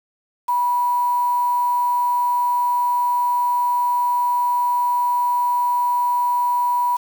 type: tone with quantisation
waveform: sine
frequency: 975 Hz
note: B5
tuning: 23 cents flat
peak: -16 dBFS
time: 0.48-6.97 s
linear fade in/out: 10 ms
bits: 6
effects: none